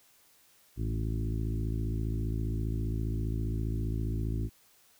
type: harmonic tone with a mistuned harmonic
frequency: 55 Hz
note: A1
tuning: in tune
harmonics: 1 / 2 / 3 / 4 / 5 / 6 / 7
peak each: -32 / -33 / -42 / -42 / -42 / -43 / -48 dBFS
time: 0.76-4.5 s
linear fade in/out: 50 ms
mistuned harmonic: 3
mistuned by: -33 cents
effects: white hiss -63 dBFS RMS until 4.99 s